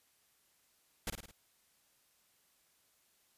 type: noise with echo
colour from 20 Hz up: pink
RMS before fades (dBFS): -37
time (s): 1.07-1.1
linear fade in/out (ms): 2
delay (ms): 53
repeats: 4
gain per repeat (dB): -5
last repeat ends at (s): 1.312
effects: white hiss -72 dBFS RMS until 3.37 s + resampled to 32000 Hz